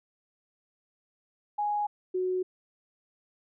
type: tone pair in turn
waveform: sine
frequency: 830.6 / 368.5 Hz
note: G#5 / F#4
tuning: 0 / -7 cents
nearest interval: octave + major second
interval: 1407 cents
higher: first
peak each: -26 dBFS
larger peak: neither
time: 1.58-1.87 / 2.14-2.43 s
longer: neither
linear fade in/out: 10 ms
effects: none